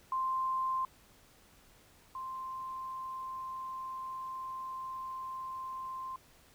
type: tone pair in turn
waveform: sine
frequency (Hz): 1046 / 1046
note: C6 / C6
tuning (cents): -1 / -1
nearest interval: unison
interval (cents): 0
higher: neither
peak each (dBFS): -30 / -38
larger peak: first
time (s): 0.12-0.85 / 2.15-6.16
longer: second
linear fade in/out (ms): 2
effects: pink hiss -62 dBFS RMS until 6.54 s